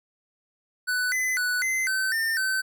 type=tone with pitch steps; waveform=square; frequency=1492 / 2022 / 1482 / 2057 / 1534 / 1806 / 1534 Hz; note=F#6 / B6 / F#6 / C7 / G6 / A6 / G6; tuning=+14 / +40 / +2 / -30 / -38 / +45 / -38 cents; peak=-24 dBFS; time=0.87-2.62 s; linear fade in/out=20 ms; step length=250 ms; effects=none